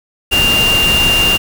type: tone in noise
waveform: sine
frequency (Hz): 2794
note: F7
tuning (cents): 0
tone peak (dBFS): -10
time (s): 0.31-1.38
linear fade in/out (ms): 20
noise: pink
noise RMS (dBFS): -17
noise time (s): 0.31-1.38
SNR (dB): +4
effects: none